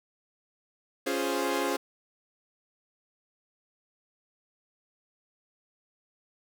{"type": "chord", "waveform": "sawtooth", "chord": "Db major seventh", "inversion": "none", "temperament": "equal", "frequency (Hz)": [277.2, 349.2, 415.3, 523.3], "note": ["Db4", "F4", "Ab4", "C5"], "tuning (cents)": [0, 0, 0, 0], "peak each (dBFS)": -29, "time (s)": [1.06, 1.77], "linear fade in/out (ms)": 10, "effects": []}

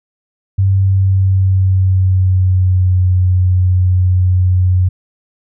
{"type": "tone with pitch glide", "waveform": "sine", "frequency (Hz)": [96.7, 91.48], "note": ["G2", "F#2"], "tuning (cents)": [-23, -19], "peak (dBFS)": -8, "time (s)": [0.58, 4.89], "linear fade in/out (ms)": 10, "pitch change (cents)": -96, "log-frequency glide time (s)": [0.69, 3.03], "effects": []}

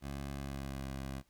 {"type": "tone with pitch glide", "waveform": "15% pulse", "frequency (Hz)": [69.4, 67.15], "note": ["C#2", "C2"], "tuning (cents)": [3, 46], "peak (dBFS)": -33, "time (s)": [0.01, 1.23], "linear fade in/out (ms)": 50, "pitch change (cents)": -57, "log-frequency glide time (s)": [0.34, 0.88], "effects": ["pink hiss -73 dBFS RMS until 1.29 s"]}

